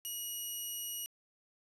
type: tone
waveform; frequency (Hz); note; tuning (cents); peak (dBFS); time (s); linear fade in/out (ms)
5% pulse; 2900; F#7; -35; -29; 0.05-1.06; 0
effects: resampled to 32000 Hz + 10-bit